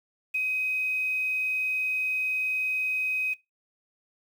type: tone with quantisation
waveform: sine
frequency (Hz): 2521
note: D#7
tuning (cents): +22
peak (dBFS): -24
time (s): 0.34-3.34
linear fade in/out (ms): 10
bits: 8
effects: noise-tail reverb RT60 0.2 s tail -20 dB re dry